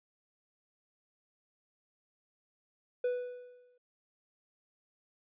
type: tone with exponential decay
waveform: triangle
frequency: 493.9 Hz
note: B4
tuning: in tune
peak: -25 dBFS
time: 3.04-3.78 s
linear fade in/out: 5 ms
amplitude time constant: 160 ms
effects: resampled to 8000 Hz